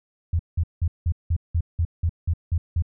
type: tone bursts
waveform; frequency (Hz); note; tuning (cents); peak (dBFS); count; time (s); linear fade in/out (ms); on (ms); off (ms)
sine; 83.9; E2; +31; -18; 11; 0.33-2.823; 5; 63; 180
effects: none